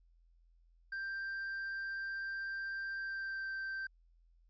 triangle tone with pitch glide, 1577 to 1562.5 Hz, G6 to G6, +10 to -6 cents, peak -36 dBFS, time 0.92-3.87 s, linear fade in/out 5 ms, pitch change -16 cents, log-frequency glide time 2.95-3.52 s, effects added 42 Hz sine -64 dBFS peak until 4.49 s + resampled to 16000 Hz

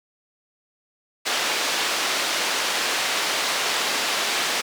white band-pass noise, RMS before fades -24 dBFS, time 1.25-4.62 s, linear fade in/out 20 ms, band 350 to 4500 Hz, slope 12 dB/octave, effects none

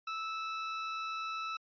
sawtooth tone, 1312 Hz, E6, 9 cents flat, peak -32 dBFS, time 0.07-1.57 s, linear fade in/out 5 ms, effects resampled to 11025 Hz

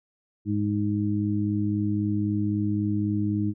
harmonic tone, 103.8 Hz, G#2, in tune, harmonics 1 / 2 / 3, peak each -27 / -27 / -27 dBFS, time 0.45-3.54 s, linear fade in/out 50 ms, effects none

